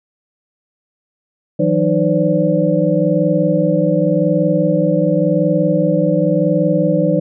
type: tone cluster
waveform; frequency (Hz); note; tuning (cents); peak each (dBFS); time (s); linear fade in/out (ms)
sine; 160.9 / 181.8 / 307.2 / 509 / 574; E3 / F#3 / D#4 / C5 / D5; -42 / -30 / -22 / -48 / -40; -18; 1.59-7.2; 10
effects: none